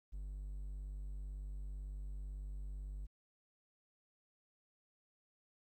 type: tone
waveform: triangle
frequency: 49 Hz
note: G1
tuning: in tune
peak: -40 dBFS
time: 0.12-3.07 s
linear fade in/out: 20 ms
effects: 13-bit